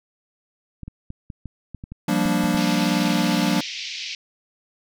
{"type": "clicks", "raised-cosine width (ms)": 5, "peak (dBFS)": -22, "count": 11, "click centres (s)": [0.833, 0.88, 1.104, 1.302, 1.457, 1.747, 1.839, 1.92, 2.257, 2.44, 2.547]}
{"type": "chord", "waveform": "square", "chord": "G minor seventh", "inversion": "third", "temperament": "equal", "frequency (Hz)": [174.61, 196, 233.1, 293.7], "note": ["F3", "G3", "Bb3", "D4"], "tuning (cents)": [0, 0, 0, 0], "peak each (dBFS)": -25, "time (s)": [2.08, 3.61], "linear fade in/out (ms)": 5}
{"type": "band-pass noise", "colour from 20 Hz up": "pink", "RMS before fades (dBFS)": -32, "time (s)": [2.57, 4.15], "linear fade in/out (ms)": 2, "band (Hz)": [2200, 5800], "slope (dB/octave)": 48}
{"effects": []}